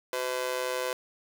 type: tone with amplitude modulation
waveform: sawtooth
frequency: 507 Hz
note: B4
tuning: 45 cents sharp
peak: -21 dBFS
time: 0.13-0.93 s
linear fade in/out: 2 ms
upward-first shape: sine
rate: 132 Hz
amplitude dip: 95%
effects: none